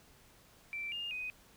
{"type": "tone with pitch steps", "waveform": "sine", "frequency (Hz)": [2341, 2822, 2500], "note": ["D7", "F7", "D#7"], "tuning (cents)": [-6, 17, 8], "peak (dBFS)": -37, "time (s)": [0.73, 1.3], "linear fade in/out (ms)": 0, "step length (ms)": 190, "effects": ["pink hiss -62 dBFS RMS until 1.56 s"]}